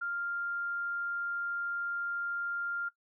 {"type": "tone", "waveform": "sine", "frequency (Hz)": 1396.9, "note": "F6", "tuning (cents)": 0, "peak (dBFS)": -32, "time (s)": [0.01, 2.89], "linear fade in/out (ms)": 10, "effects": ["noise-tail reverb RT60 0.1 s tail -18 dB re dry"]}